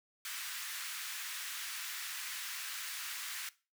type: high-pass noise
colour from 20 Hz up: pink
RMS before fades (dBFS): -42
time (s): 0.25-3.49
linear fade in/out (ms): 2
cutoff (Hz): 1400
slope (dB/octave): 24
effects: noise-tail reverb RT60 0.3 s tail -18 dB re dry